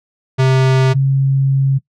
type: tone pair in turn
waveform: square / sine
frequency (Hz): 131.5 / 135.82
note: C3 / C#3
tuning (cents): +9 / -35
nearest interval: minor second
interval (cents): 56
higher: second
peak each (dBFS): -10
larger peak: neither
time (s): 0.38-0.94 / 0.94-1.79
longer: second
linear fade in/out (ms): 20
effects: noise-tail reverb RT60 0.1 s tail -20 dB re dry + low-pass 5000 Hz 12 dB/octave